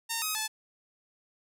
5% pulse tone with pitch steps, 915 / 1263 / 869 Hz, A#5 / D#6 / A5, -32 / +26 / -22 cents, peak -18 dBFS, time 0.09-0.48 s, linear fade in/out 20 ms, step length 130 ms, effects none

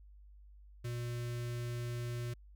square tone with notch filter, 120 Hz, B2, 49 cents flat, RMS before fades -39 dBFS, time 0.84-2.34 s, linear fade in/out 10 ms, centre 860 Hz, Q 1.4, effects added 50 Hz sine -54 dBFS peak until 2.55 s

